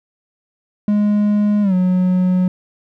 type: tone with pitch glide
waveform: triangle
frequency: 207.7 to 182.91 Hz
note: G#3 to F#3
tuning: 0 to -20 cents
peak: -10 dBFS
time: 0.88-2.48 s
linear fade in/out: 2 ms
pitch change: -220 cents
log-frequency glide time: 1.62-1.74 s
effects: none